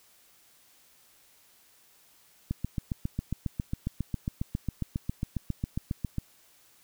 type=click train; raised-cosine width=5 ms; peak=-17 dBFS; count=28; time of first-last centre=2.51-6.183 s; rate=7.35 Hz; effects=white hiss -61 dBFS RMS until 6.83 s